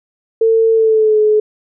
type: tone with pitch glide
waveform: sine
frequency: 450 to 426.7 Hz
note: A4 to G#4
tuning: +39 to +47 cents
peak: -8 dBFS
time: 0.41-1.4 s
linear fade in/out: 5 ms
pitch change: -92 cents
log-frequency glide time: 0.72-1.19 s
effects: none